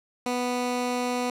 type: tone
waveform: 15% pulse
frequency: 246.9 Hz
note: B3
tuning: in tune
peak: -19 dBFS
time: 0.26-1.3 s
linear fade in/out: 2 ms
effects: low-pass 11000 Hz 12 dB/octave